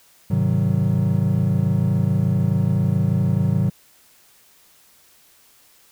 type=chord; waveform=triangle; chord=Ab dominant seventh; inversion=none; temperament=equal with one note detuned; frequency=103.83 / 130.81 / 155.56 / 187.15 Hz; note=Ab2 / C3 / Eb3 / Gb3; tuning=0 / 0 / 0 / +20 cents; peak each=-20 dBFS; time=0.3-3.7 s; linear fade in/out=10 ms; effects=white hiss -54 dBFS RMS until 5.91 s